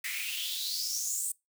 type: noise with high-pass filter sweep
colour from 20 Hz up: white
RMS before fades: -34 dBFS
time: 0.04-1.32 s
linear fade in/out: 5 ms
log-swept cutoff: 2000 to 8700 Hz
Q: 6.5
effects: noise-tail reverb RT60 0.2 s tail -24 dB re dry